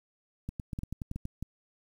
clicks, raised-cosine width 5 ms, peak -23 dBFS, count 11, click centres 0.49 / 0.598 / 0.732 / 0.789 / 0.834 / 0.926 / 1.018 / 1.114 / 1.16 / 1.254 / 1.426 s, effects 9-bit

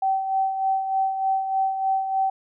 sine tone with tremolo, 770 Hz, G5, 31 cents flat, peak -18 dBFS, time 0.02-2.3 s, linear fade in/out 5 ms, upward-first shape sine, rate 3.3 Hz, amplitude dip 55%, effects none

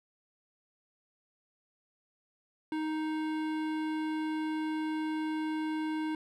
sine tone with hard clipping, 311.9 Hz, D#4, 4 cents sharp, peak -33 dBFS, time 2.72-6.15 s, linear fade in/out 2 ms, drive 16 dB, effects none

